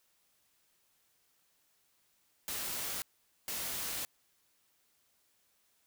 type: noise bursts at uneven times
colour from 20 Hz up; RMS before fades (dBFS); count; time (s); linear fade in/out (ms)
white; -38; 2; 2.48-3.02 / 3.48-4.05; 0
effects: white hiss -73 dBFS RMS until 5.86 s